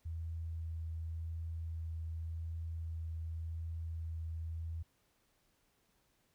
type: tone with vibrato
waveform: sine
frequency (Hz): 81.7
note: E2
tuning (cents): -15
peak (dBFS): -38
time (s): 0.05-4.83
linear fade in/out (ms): 10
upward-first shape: triangle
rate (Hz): 0.89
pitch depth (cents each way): 11
effects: pink hiss -75 dBFS RMS until 6.34 s